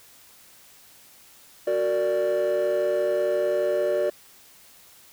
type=chord; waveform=triangle; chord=Gb augmented; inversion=none; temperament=equal with one note detuned; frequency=370 / 461.3 / 587.3 Hz; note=Gb4 / Bb4 / D5; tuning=0 / -18 / 0 cents; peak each=-24 / -25 / -20 dBFS; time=1.67-4.1 s; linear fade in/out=5 ms; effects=tanh soft clip ceiling -15 dBFS + white hiss -52 dBFS RMS until 5.12 s